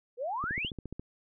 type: exponential sweep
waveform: sine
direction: up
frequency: 456.7 to 3557 Hz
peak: -31 dBFS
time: 0.17-0.71 s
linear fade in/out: 50 ms
type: click train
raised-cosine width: 3 ms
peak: -26 dBFS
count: 9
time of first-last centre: 0.44-0.996 s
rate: 14.4 Hz
effects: none